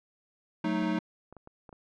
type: chord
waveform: square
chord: D# diminished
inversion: first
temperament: equal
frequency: 185 / 220 / 311.1 Hz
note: F#3 / A3 / D#4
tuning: 0 / 0 / 0 cents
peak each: -33 / -33 / -31 dBFS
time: 0.64-0.99 s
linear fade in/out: 5 ms
type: clicks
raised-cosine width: 1 ms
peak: -34 dBFS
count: 6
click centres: 0.827 / 1.326 / 1.367 / 1.474 / 1.692 / 1.728 s
effects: low-pass 3000 Hz 12 dB/octave

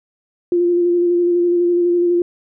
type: tone with vibrato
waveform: sine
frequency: 349.2 Hz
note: F4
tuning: in tune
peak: -12 dBFS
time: 0.52-2.22 s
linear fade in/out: 2 ms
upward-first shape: square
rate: 12 Hz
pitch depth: 16 cents each way
effects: none

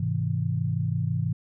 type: chord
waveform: sine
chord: Ab augmented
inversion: none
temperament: just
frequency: 103.83 / 129.78 / 162.23 Hz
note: Ab2 / C3 / E3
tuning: 0 / -14 / -27 cents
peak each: -28 dBFS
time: 0-1.33 s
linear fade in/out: 5 ms
effects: none

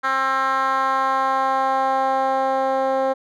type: tone with band-pass filter sweep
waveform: 10% pulse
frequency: 266.2 Hz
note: C4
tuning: 30 cents sharp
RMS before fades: -20 dBFS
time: 0.03-3.14 s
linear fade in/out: 20 ms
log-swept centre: 1400 to 570 Hz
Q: 2.2
effects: none

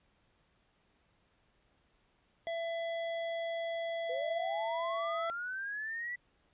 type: tone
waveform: square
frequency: 668 Hz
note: E5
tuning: 23 cents sharp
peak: -35 dBFS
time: 2.47-5.3 s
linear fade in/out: 0 ms
type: linear sweep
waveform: sine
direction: up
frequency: 485.5 to 1975.5 Hz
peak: -36 dBFS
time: 4.09-6.16 s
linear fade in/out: 10 ms
effects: pink hiss -72 dBFS RMS until 6.53 s + resampled to 8000 Hz

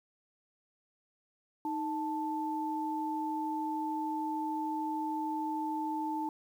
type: tone pair together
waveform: sine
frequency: 311.1 / 880 Hz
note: D#4 / A5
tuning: 0 / 0 cents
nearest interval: octave + tritone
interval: 1800 cents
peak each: -35 / -34 dBFS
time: 1.65-6.29 s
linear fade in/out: 2 ms
effects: 10-bit

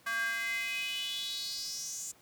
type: tone with high-pass filter sweep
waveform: square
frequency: 228.6 Hz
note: A#3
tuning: 34 cents flat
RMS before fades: -36 dBFS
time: 0.06-2.12 s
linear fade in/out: 10 ms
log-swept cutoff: 1400 to 7300 Hz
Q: 5.9
effects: pink hiss -62 dBFS RMS until 2.21 s + high-pass 80 Hz 12 dB/octave

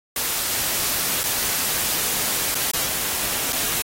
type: noise with dropouts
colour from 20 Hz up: white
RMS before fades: -23 dBFS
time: 0.16-3.82 s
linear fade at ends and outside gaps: 2 ms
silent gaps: 1.234-1.238 / 2.546-2.552 / 2.714-2.734 / 3.525-3.529 s
effects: AAC 48 kbps

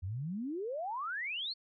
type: exponential sweep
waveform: sine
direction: up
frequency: 84.5 to 4472 Hz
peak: -35 dBFS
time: 0.02-1.54 s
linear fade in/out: 20 ms
effects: none

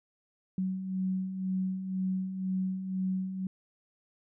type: beating tone pair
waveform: sine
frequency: 186 / 188 Hz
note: F#3 / F#3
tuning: +9 / +28 cents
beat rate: 2 Hz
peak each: -38 / -30 dBFS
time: 0.58-3.47 s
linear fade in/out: 2 ms
effects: none

